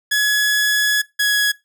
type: tone pair in turn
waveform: sawtooth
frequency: 1691 / 1674.5 Hz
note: G#6 / G#6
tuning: +31 / +14 cents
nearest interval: unison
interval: 17 cents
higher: first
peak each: -11 dBFS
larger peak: neither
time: 0.11-1.02 / 1.19-1.52 s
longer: first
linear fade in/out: 10 ms
effects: noise-tail reverb RT60 0.2 s tail -20 dB re dry